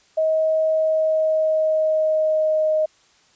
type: tone with pitch glide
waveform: sine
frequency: 633 to 622.1 Hz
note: D#5 to D#5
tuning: +30 to 0 cents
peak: -16 dBFS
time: 0.17-2.86 s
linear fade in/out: 10 ms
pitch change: -30 cents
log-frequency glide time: 0.68-2.74 s
effects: white hiss -57 dBFS RMS until 3.35 s + resampled to 16000 Hz